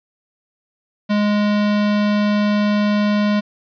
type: tone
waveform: square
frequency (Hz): 207.7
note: G#3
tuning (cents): 0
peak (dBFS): -15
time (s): 1.09-3.41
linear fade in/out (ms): 20
effects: resampled to 11025 Hz + 9-bit